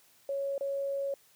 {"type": "tone with dropouts", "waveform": "sine", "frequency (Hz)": 554.4, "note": "C#5", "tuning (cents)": 0, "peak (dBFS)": -30, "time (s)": [0.29, 1.14], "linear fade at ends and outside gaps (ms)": 2, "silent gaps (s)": [0.58, 0.609], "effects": ["white hiss -63 dBFS RMS until 1.35 s", "high-pass 60 Hz 12 dB/octave"]}